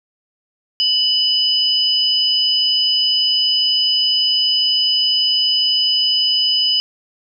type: tone pair together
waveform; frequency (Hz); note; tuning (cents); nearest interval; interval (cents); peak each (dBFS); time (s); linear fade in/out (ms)
sine; 2971 / 5017; F#7 / D#8; +6 / +13; major sixth; 907; -16; 0.8-6.8; 0
effects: none